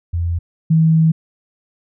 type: tone pair in turn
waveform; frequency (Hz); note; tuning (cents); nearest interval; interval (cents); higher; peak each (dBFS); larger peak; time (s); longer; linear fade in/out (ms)
sine; 85.2 / 160.84; F2 / E3; -42 / -42; major seventh; 1100; second; -16 / -9; second; 0.13-0.39 / 0.7-1.12; second; 10
effects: none